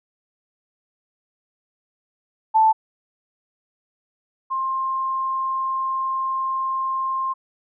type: tone pair in turn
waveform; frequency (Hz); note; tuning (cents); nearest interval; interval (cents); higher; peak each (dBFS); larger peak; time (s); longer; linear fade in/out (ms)
sine; 880 / 1058.1; A5 / C6; 0 / +19; minor third; 319; second; -12 / -21; first; 2.54-2.73 / 4.5-7.34; second; 20
effects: none